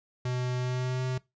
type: tone with pitch glide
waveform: square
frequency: 125.4 to 128.41 Hz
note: B2 to C3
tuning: +27 to -32 cents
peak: -29 dBFS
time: 0.25-1.18 s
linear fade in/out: 5 ms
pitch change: +41 cents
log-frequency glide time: 0.58-1.05 s
effects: noise-tail reverb RT60 0.2 s tail -21 dB re dry + resampled to 16000 Hz